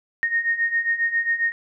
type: beating tone pair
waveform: sine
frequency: 1848 / 1855.4 Hz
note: A#6 / A#6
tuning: -16 / -9 cents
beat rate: 7.4 Hz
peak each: -25 / -21 dBFS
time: 0.23-1.52 s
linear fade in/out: 0 ms
effects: none